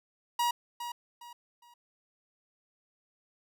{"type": "tone with echo", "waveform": "45% pulse", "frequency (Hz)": 956, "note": "A#5", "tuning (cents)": 43, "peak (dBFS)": -26, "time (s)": [0.39, 0.51], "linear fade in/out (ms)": 5, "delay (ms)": 410, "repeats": 3, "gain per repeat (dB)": -10, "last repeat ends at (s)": 1.74, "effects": []}